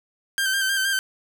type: tone with vibrato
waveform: sawtooth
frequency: 1568 Hz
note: G6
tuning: in tune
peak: -17 dBFS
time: 0.38-0.99 s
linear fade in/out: 0 ms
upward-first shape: square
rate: 6.4 Hz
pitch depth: 30 cents each way
effects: none